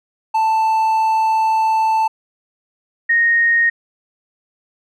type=tone pair in turn; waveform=triangle / sine; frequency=883 / 1860.8 Hz; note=A5 / A#6; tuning=+6 / -4 cents; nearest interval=octave + minor second; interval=1290 cents; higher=second; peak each=-11 dBFS; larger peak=neither; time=0.34-2.08 / 3.09-3.7 s; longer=first; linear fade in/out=10 ms; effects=none